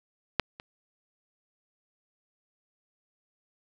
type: clicks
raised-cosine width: 0.3 ms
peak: -6 / -25 dBFS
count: 2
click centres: 0.397 / 0.599 s
effects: none